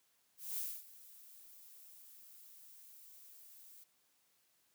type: noise with ADSR envelope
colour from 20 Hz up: violet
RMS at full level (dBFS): -39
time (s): 0.37-3.84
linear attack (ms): 210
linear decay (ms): 250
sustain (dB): -19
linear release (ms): 9
effects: white hiss -75 dBFS RMS until 4.74 s + high-pass 80 Hz 12 dB/octave